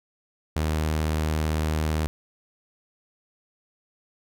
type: tone with vibrato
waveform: sawtooth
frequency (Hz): 77.78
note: D#2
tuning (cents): 0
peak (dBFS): -19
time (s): 0.56-2.07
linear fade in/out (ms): 0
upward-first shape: sine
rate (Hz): 18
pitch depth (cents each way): 14
effects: none